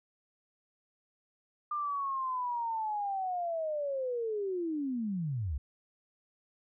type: linear sweep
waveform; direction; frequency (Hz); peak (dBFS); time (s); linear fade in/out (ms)
sine; down; 1204 to 60.5; -31; 1.71-5.58; 5
effects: none

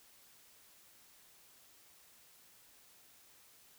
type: silence
effects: white hiss -63 dBFS RMS until 3.78 s

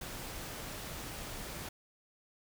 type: noise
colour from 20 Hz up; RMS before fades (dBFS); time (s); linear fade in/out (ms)
pink; -43; 0.01-1.69; 5
effects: none

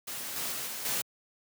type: noise with level steps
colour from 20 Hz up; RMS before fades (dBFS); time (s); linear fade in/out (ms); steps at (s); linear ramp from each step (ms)
white; -38 / -34 / -36 / -38 / -31; 0.07-1.02; 10; 0.36 / 0.52 / 0.67 / 0.85; 2
effects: high-pass 100 Hz 12 dB/octave

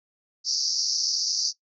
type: band-pass noise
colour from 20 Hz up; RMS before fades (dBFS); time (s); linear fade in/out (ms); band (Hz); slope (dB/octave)
pink; -26; 0.44-1.53; 50; 4600 to 6000; 96
effects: noise-tail reverb RT60 0.1 s tail -18 dB re dry

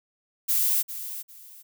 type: noise with echo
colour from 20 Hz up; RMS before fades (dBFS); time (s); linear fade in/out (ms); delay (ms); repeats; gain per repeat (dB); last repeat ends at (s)
violet; -23; 0.48-0.83; 20; 400; 2; -12; 1.63
effects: none

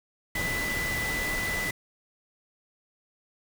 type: tone in noise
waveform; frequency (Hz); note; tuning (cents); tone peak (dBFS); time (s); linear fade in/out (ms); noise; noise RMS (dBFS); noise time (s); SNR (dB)
sine; 1992; B6; +14; -29; 0.35-1.71; 5; pink; -33; 0.35-1.71; +1
effects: none

